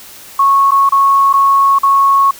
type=tone with dropouts; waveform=sine; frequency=1102 Hz; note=C#6; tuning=11 cents flat; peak=-6 dBFS; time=0.39-2.31 s; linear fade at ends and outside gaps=5 ms; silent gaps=0.709-0.717 / 0.892-0.921 / 1.329-1.337 / 1.787-1.832 s; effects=white hiss -35 dBFS RMS until 2.39 s